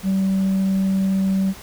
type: tone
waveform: sine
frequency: 192.1 Hz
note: G3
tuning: 35 cents flat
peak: -14 dBFS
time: 0.03-1.54 s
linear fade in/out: 50 ms
effects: tanh soft clip ceiling -15 dBFS + pink hiss -40 dBFS RMS until 1.62 s